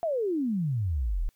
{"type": "exponential sweep", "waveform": "sine", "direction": "down", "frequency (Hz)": [699, 33.74], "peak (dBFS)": -25, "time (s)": [0.03, 1.29], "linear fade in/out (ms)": 0, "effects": ["white hiss -70 dBFS RMS until 1.35 s"]}